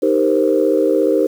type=chord; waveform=sine; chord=C minor seventh; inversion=first; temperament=equal; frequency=311.1 / 392 / 466.2 / 523.3 Hz; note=Eb4 / G4 / Bb4 / C5; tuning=0 / 0 / 0 / 0 cents; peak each=-17 dBFS; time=0.02-1.27 s; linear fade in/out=10 ms; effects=tanh soft clip ceiling -2 dBFS + 7-bit